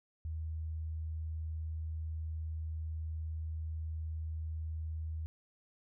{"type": "tone", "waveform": "sine", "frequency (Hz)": 79.4, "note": "D#2", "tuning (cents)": 36, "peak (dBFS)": -36, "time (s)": [0.25, 5.26], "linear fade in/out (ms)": 0, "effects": []}